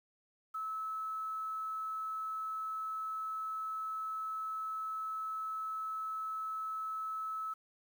sine tone with quantisation, 1300 Hz, E6, 24 cents flat, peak -36 dBFS, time 0.54-7.54 s, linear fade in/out 10 ms, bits 10, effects none

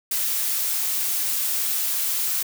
blue noise, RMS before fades -24 dBFS, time 0.11-2.43 s, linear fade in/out 5 ms, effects none

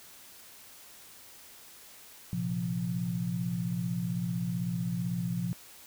sine chord, Bb suspended second, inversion none, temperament equal with one note detuned, 116.54 / 132.26 / 174.61 Hz, Bb2 / C3 / F3, 0 / +19 / 0 cents, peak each -36 / -37 / -31 dBFS, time 2.33-5.53 s, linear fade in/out 0 ms, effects white hiss -52 dBFS RMS until 5.86 s

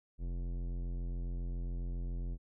sine tone with tanh clipping, 43.65 Hz, F1, in tune, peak -37 dBFS, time 0.18-2.38 s, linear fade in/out 50 ms, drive 16 dB, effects none

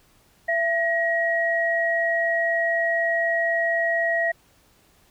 sine tone pair together, 671 / 1898 Hz, E5 / A#6, +31 / +31 cents, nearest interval octave + tritone, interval 1800 cents, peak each -23 / -22 dBFS, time 0.48-4.32 s, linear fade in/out 10 ms, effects pink hiss -59 dBFS RMS until 5.1 s

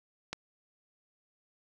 click, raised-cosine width 0.2 ms, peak -18 dBFS, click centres 0.33 s, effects none

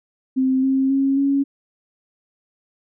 sine tone with pitch steps, 261.6 / 266.8 / 272.1 / 277.5 Hz, C4 / C4 / C#4 / C#4, 0 / +34 / -32 / +2 cents, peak -15 dBFS, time 0.36-1.44 s, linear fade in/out 20 ms, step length 270 ms, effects none

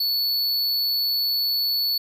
square tone, 4435 Hz, C#8, in tune, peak -21 dBFS, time 0-1.98 s, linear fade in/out 5 ms, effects none

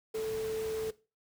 sine tone in noise, 440 Hz, A4, in tune, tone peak -31 dBFS, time 0.14-0.91 s, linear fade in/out 10 ms, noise pink, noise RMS -45 dBFS, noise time 0.14-0.91 s, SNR +11 dB, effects noise-tail reverb RT60 0.3 s tail -18 dB re dry + high-pass 60 Hz 12 dB/octave

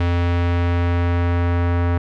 square tone with low-pass filter sweep, 86.9 Hz, F2, 8 cents flat, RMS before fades -18 dBFS, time 0-1.98 s, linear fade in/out 5 ms, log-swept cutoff 2900 to 1700 Hz, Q 1.1, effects none

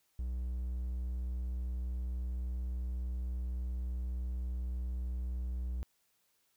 triangle tone, 61.74 Hz, B1, in tune, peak -32 dBFS, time 0.19-5.83 s, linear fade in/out 0 ms, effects white hiss -75 dBFS RMS until 6.56 s

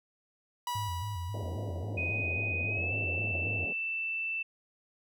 45% pulse tone with exponential decay, 975 Hz, B5, 23 cents flat, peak -31 dBFS, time 0.67-2.51 s, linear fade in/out 2 ms, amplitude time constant 400 ms
sine tone with vibrato, 95.5 Hz, G2, 45 cents flat, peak -34 dBFS, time 0.75-3.65 s, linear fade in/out 5 ms, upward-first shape square, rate 3.7 Hz, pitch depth 150 cents each way
white band-pass noise, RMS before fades -42 dBFS, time 1.34-3.73 s, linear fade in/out 2 ms, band 140 to 690 Hz, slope 48 dB/octave
sine tone with pitch glide, 2495 to 2659 Hz, D#7 to E7, +4 to +14 cents, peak -31 dBFS, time 1.97-4.43 s, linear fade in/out 10 ms, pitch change +110 cents, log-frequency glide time 2.67-2.94 s
effects none

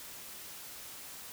silence, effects white hiss -47 dBFS RMS until 1.32 s

